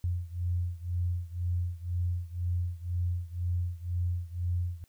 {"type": "beating tone pair", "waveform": "sine", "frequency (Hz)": [87.31, 89.31], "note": ["F2", "F2"], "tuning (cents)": [0, 39], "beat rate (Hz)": 2, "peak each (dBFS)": [-31, -33], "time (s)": [0.04, 4.84], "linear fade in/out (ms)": 0, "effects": ["white hiss -69 dBFS RMS until 4.88 s"]}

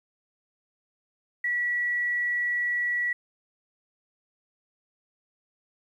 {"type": "tone", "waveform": "sine", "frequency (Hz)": 1940, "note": "B6", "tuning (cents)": -31, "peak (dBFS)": -24, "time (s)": [1.44, 3.13], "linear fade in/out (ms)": 5, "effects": ["10-bit"]}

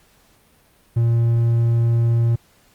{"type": "tone", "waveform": "triangle", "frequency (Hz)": 116.6, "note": "A#2", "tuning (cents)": 1, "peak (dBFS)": -12, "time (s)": [0.96, 2.36], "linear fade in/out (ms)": 10, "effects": ["pink hiss -56 dBFS RMS until 2.74 s", "Opus 48 kbps"]}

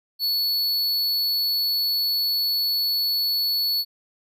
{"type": "tone", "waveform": "square", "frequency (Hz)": 4420, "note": "C#8", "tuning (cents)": -6, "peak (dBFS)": -21, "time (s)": [0.19, 3.85], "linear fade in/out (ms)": 50, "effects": []}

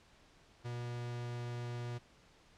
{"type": "tone", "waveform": "45% pulse", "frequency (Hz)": 120.5, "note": "B2", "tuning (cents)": -42, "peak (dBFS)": -39, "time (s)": [0.64, 1.99], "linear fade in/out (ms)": 20, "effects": ["pink hiss -64 dBFS RMS until 2.57 s", "low-pass 6000 Hz 12 dB/octave"]}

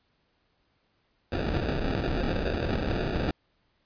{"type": "noise with sample-and-hold", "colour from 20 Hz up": "pink", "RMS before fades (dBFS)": -28, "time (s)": [1.32, 3.31], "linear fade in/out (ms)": 2, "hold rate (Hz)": 1050, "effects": ["pink hiss -71 dBFS RMS until 3.85 s", "resampled to 11025 Hz"]}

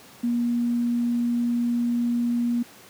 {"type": "tone", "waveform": "sine", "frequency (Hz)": 238.5, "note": "A#3", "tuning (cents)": 40, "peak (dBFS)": -20, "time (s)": [0.23, 2.63], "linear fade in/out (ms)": 10, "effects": ["pink hiss -48 dBFS RMS until 2.89 s", "high-pass 150 Hz 12 dB/octave"]}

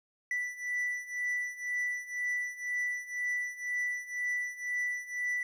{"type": "beating tone pair", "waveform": "triangle", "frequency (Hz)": [1971, 1973], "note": ["B6", "B6"], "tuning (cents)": [-4, -2], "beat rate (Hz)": 2, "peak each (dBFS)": [-35, -32], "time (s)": [0.31, 5.43], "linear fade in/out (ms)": 2, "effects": []}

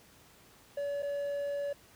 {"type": "tone with dropouts", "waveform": "triangle", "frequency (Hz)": 570, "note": "C#5", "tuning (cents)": 48, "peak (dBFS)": -30, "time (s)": [0.77, 1.73], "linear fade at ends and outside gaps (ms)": 5, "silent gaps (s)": [1.024, 1.029], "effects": ["pink hiss -59 dBFS RMS until 1.95 s", "high-pass 60 Hz 12 dB/octave"]}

